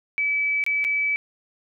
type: tone with dropouts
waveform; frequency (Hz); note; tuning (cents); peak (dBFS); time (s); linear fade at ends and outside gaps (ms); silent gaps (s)
sine; 2297; D7; -39; -20; 0.18-1.16; 0; 0.639-0.664 / 0.842-0.848
effects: none